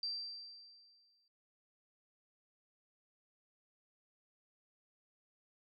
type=tone with exponential decay; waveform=sine; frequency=4696 Hz; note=D8; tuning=1 cent flat; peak=-35 dBFS; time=0.03-1.28 s; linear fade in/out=2 ms; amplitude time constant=270 ms; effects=none